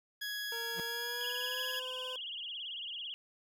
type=tone; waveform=20% pulse; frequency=1669 Hz; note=G#6; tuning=8 cents sharp; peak=-32 dBFS; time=0.21-1.8 s; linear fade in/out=10 ms
type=tone with pitch glide; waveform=25% pulse; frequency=462.8 to 510.6 Hz; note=A#4 to C5; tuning=-13 to -42 cents; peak=-39 dBFS; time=0.52-2.16 s; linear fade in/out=2 ms; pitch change=+171 cents; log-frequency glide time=0.83-1.62 s
type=tone with exponential growth; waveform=sawtooth; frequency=174.61 Hz; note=F3; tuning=in tune; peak=-34 dBFS; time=0.72-0.8 s; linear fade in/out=0 ms; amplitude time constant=16 ms
type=tone with vibrato; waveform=sine; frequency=3067 Hz; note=G7; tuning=38 cents flat; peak=-39 dBFS; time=1.21-3.14 s; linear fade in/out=0 ms; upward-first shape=sine; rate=18 Hz; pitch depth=160 cents each way
effects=none